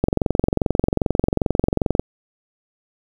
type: click train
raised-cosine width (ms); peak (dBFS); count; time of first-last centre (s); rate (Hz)
2; -3; 45; 0.04-1.996; 22.5
effects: 7-bit